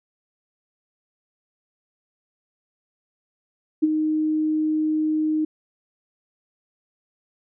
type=tone with ADSR envelope; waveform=sine; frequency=310 Hz; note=D#4; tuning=6 cents flat; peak=-12 dBFS; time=3.82-5.45 s; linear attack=17 ms; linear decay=26 ms; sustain=-7 dB; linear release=6 ms; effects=none